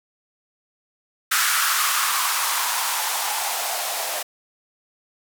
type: noise with band-pass filter sweep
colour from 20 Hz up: violet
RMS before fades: -23 dBFS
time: 1.31-4.23 s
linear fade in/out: 10 ms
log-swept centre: 1400 to 640 Hz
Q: 3.9
effects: none